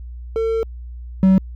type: tone pair in turn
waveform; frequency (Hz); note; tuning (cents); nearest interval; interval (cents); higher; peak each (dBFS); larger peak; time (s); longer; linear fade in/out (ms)
triangle; 449.8 / 189.88; A4 / F#3; +38 / +45; octave + minor third; 1493; first; -15 / -7; second; 0.36-0.63 / 1.23-1.38; first; 0
effects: added 60 Hz sine -30 dBFS peak until 1.55 s